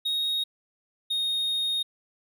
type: tone pair in turn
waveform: triangle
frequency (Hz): 3751 / 3714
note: A#7 / A#7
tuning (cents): +10 / -7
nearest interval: unison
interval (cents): 17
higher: first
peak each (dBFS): -23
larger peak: neither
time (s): 0.05-0.44 / 1.1-1.83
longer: second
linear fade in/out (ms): 10
effects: none